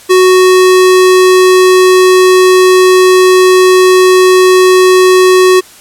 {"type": "tone", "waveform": "square", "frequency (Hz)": 370, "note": "F#4", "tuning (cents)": 0, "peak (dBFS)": -3, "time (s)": [0.09, 5.61], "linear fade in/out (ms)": 20, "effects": ["white hiss -36 dBFS RMS until 5.8 s", "low-pass 12000 Hz 12 dB/octave"]}